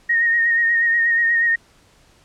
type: tone with vibrato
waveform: sine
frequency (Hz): 1859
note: A#6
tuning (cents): -5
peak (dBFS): -14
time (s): 0.09-1.56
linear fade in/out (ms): 10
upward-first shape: sine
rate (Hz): 8.3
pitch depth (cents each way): 30
effects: pink hiss -54 dBFS RMS until 2.24 s + low-pass 9000 Hz 12 dB/octave